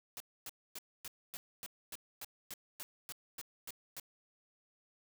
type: noise bursts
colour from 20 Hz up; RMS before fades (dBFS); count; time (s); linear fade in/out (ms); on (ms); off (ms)
white; -45; 14; 0.17-3.998; 0; 32; 260
effects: none